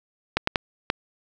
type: clicks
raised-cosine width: 0.3 ms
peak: -4 dBFS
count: 4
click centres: 0.37 / 0.474 / 0.558 / 0.901 s
effects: none